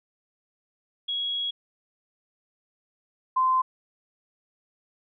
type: tone pair in turn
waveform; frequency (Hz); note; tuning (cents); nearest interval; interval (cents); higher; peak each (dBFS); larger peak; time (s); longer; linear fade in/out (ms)
sine; 3322 / 1034.9; G#7 / C6; 0 / -19; octave + minor sixth; 2019; first; -26 / -19; second; 1.08-1.51 / 3.36-3.62; first; 10
effects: none